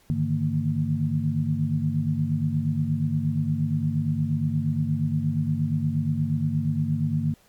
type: tone cluster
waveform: sine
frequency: 100.3 / 148.5 / 157 / 229.1 Hz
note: G2 / D3 / D#3 / A#3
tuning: +40 / +20 / +16 / -30 cents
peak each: -30 / -25 / -27 / -28 dBFS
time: 0.1-7.34 s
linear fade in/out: 0 ms
effects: pink hiss -59 dBFS RMS until 7.48 s + MP3 96 kbps